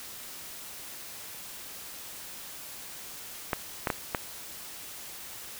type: clicks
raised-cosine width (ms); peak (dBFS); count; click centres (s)
0.5; -11; 4; 3.532 / 3.872 / 3.902 / 4.148
effects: white hiss -43 dBFS RMS until 5.59 s